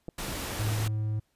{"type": "clicks", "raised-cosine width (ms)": 2, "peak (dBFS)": -25, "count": 2, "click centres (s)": [0.083, 0.089]}
{"type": "noise", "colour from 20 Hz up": "pink", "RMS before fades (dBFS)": -35, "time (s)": [0.18, 0.88], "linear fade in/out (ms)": 5}
{"type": "tone", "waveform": "triangle", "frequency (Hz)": 107.7, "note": "A2", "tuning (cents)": -37, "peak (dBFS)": -25, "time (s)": [0.59, 1.2], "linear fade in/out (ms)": 10}
{"effects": ["pink hiss -73 dBFS RMS until 1.35 s", "resampled to 32000 Hz"]}